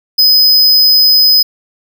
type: tone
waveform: square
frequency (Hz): 5030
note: D#8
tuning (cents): +18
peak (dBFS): -5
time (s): 0.18-1.43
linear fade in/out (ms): 10
effects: none